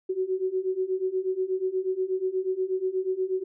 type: beating tone pair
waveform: sine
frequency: 370 / 378.3 Hz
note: F#4 / F#4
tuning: 0 / +38 cents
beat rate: 8.3 Hz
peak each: -29 / -27 dBFS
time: 0.09-3.44 s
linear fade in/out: 10 ms
effects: none